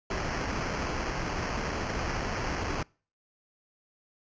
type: noise with sample-and-hold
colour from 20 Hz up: pink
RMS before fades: -32 dBFS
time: 0.1-2.83 s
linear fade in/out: 5 ms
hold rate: 3675 Hz
effects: noise-tail reverb RT60 0.4 s tail -26 dB re dry + resampled to 16000 Hz